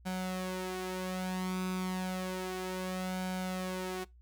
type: tone with flanger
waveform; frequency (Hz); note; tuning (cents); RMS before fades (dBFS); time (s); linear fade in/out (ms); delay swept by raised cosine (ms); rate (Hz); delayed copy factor
sawtooth; 185; F#3; 0; -36; 0.05-4.05; 20; 1.3 to 4.6; 0.31; +0.6
effects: noise-tail reverb RT60 0.2 s tail -23 dB re dry + added 60 Hz sine -55 dBFS peak until 4.21 s